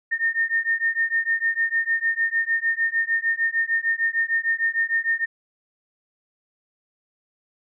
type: beating tone pair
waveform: sine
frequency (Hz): 1822 / 1828.6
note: A#6 / A#6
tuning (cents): -40 / -34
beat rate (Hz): 6.6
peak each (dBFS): -23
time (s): 0.11-5.26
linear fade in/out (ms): 20
effects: none